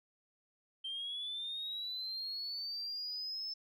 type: linear sweep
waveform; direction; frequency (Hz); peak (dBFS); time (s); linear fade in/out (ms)
sine; up; 3131 to 5274; -37; 0.84-3.54; 10
effects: tanh soft clip ceiling -34 dBFS